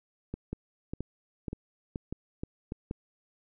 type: two click trains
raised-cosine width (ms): 3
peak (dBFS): -21 / -22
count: 6 / 5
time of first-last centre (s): 0.53-2.911 / 0.34-2.721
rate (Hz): 2.1 / 1.68
effects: none